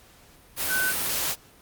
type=tone in noise; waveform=sine; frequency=1514 Hz; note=F#6; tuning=39 cents sharp; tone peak=-23 dBFS; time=0.68-0.94 s; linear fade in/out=50 ms; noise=white; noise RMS=-27 dBFS; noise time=0.56-1.36 s; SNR=+1 dB; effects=pink hiss -54 dBFS RMS until 1.61 s + Opus 48 kbps